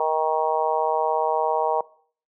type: harmonic tone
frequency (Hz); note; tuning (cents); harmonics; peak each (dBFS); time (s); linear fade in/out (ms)
157.3; D#3; +19; 3 / 4 / 5 / 6 / 7; -26 / -26 / -25 / -24 / -32; 0-1.81; 2
effects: noise-tail reverb RT60 0.5 s tail -21 dB re dry